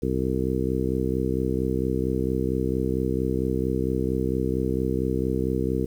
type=harmonic tone; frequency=64.4 Hz; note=C2; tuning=27 cents flat; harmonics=1 / 2 / 3 / 4 / 5 / 6 / 7; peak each=-30 / -30 / -30 / -30 / -30 / -30 / -30 dBFS; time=0.02-5.86 s; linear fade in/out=10 ms; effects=9-bit